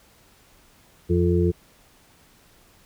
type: harmonic tone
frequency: 87.31 Hz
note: F2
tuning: in tune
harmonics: 1 / 2 / 4 / 5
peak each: -21 / -23 / -22 / -26 dBFS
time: 1.09-1.52 s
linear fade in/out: 20 ms
effects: pink hiss -56 dBFS RMS until 2.85 s